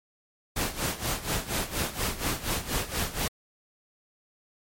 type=noise with tremolo; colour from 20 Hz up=pink; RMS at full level=-27 dBFS; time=0.56-3.28 s; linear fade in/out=5 ms; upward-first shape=sine; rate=4.2 Hz; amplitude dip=80%; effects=MP3 64 kbps